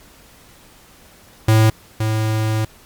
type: tone pair in turn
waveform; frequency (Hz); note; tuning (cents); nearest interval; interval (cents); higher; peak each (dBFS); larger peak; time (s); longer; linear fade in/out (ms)
square; 110 / 109.37; A2 / A2; 0 / -10; unison; 10; first; -10 / -17; first; 1.48-1.7 / 2-2.65; second; 5
effects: pink hiss -47 dBFS RMS until 2.85 s + MP3 96 kbps